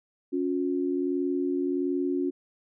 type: tone pair together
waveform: sine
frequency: 278.1 / 359.5 Hz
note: C#4 / F#4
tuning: +6 / -50 cents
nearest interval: major third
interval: 444 cents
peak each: -27 / -28 dBFS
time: 0.32-2.31 s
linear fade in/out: 20 ms
effects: none